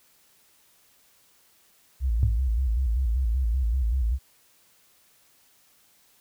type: tone with vibrato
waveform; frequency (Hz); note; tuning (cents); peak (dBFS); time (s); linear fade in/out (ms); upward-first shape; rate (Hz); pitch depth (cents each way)
sine; 60.4; B1; -38; -21; 2-4.19; 50; square; 5.2; 140
type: tone with exponential decay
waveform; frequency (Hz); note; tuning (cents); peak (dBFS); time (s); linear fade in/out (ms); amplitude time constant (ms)
sine; 103; G#2; -14; -16; 2.23-2.42; 0; 40
effects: white hiss -61 dBFS RMS until 6.2 s